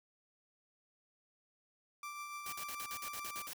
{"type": "tone with tremolo", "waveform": "30% pulse", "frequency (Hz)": 1174.7, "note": "D6", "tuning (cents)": 0, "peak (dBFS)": -39, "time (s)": [2.03, 3.47], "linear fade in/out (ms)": 2, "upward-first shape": "triangle", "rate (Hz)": 6.9, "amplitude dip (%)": 40}
{"type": "noise bursts", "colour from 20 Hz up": "white", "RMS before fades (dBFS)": -45, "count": 10, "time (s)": [2.46, 3.533], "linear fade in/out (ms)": 2, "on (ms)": 65, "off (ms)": 47}
{"effects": []}